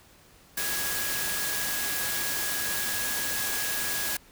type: tone in noise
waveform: sine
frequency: 1661.2 Hz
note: G#6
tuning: in tune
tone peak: -35 dBFS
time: 0.57-4.17 s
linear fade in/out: 5 ms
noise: white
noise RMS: -30 dBFS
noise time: 0.57-4.17 s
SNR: -8 dB
effects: pink hiss -56 dBFS RMS until 4.31 s